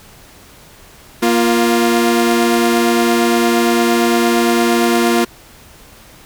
sawtooth tone pair together, 235.7 / 349.2 Hz, A#3 / F4, +19 / 0 cents, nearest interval perfect fifth, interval 681 cents, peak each -10 dBFS, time 1.22-5.25 s, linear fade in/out 10 ms, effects pink hiss -42 dBFS RMS until 6.25 s

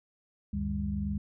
sine tone cluster, 72.3 / 94.5 / 153.9 / 202 Hz, D2 / F#2 / D#3 / G#3, -27 / +37 / -19 / -48 cents, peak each -34 / -39 / -40 / -32 dBFS, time 0.53-1.18 s, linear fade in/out 5 ms, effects none

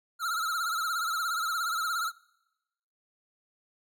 square tone with vibrato, 1350 Hz, E6, 41 cents sharp, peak -29 dBFS, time 0.19-2.12 s, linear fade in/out 50 ms, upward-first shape triangle, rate 17 Hz, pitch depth 120 cents each way, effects noise-tail reverb RT60 1.0 s tail -25 dB re dry

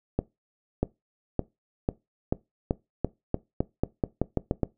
accelerating click train, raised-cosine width 2 ms, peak -10 dBFS, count 15, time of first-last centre 0.19-4.633 s, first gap 640 ms, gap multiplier 0.88, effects noise-tail reverb RT60 0.2 s tail -20 dB re dry

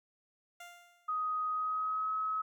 15% pulse tone with exponential decay, 698.5 Hz, F5, in tune, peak -39 dBFS, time 0.6-1.34 s, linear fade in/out 5 ms, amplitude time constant 160 ms
sine tone with pitch glide, 1252 to 1281.3 Hz, D#6 to E6, +10 to -50 cents, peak -31 dBFS, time 1.08-2.42 s, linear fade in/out 10 ms, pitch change +40 cents, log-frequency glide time 1.51-2.11 s
effects none

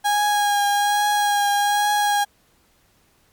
35% pulse tone with vibrato, 821 Hz, G#5, 20 cents flat, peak -15 dBFS, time 0.04-2.25 s, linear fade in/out 20 ms, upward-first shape triangle, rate 1.2 Hz, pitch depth 21 cents each way, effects pink hiss -60 dBFS RMS until 3.32 s + MP3 96 kbps

